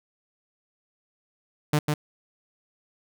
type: tone with echo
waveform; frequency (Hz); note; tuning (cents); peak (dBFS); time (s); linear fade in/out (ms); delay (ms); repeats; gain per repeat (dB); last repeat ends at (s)
sawtooth; 149.6; D3; +32; -15; 1.73-1.79; 5; 150; 1; -3; 1.94
effects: none